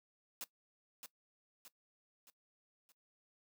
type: noise with echo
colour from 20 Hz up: white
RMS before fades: -44 dBFS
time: 0.41-0.44 s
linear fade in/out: 0 ms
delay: 620 ms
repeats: 4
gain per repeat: -6 dB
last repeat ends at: 2.92 s
effects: noise-tail reverb RT60 0.1 s tail -18 dB re dry + high-pass 200 Hz 12 dB/octave